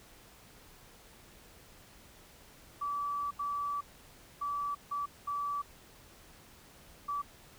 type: tone bursts at uneven times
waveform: sine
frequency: 1153 Hz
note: D6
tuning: 32 cents flat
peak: -32 dBFS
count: 6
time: 2.81-3.31 / 3.39-3.81 / 4.41-4.75 / 4.91-5.06 / 5.27-5.62 / 7.08-7.22 s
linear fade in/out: 10 ms
effects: pink hiss -57 dBFS RMS until 7.58 s